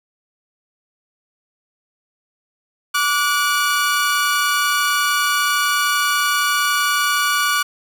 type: tone pair together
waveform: sawtooth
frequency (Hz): 1159 / 1456.4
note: D6 / F#6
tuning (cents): -23 / -28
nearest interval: major third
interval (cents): 395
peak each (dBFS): -15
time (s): 2.94-7.63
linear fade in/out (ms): 10
effects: none